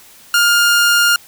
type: tone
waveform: sawtooth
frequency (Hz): 1410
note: F6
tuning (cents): +16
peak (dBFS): -6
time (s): 0.34-1.16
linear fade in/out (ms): 2
effects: white hiss -43 dBFS RMS until 1.27 s